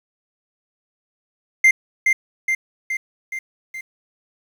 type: tone with echo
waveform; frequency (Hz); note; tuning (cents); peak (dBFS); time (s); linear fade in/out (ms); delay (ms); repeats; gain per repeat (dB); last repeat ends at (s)
triangle; 2093; C7; 0; -7; 1.64-1.71; 5; 420; 5; -4; 3.81
effects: 8-bit